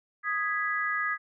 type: chord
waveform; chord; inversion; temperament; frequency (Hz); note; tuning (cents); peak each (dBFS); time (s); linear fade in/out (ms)
sine; G# minor; second; equal; 1244.5 / 1661.2 / 1975.5; D#6 / G#6 / B6; 0 / 0 / 0; -31 / -30 / -32; 0.23-1.18; 50
effects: none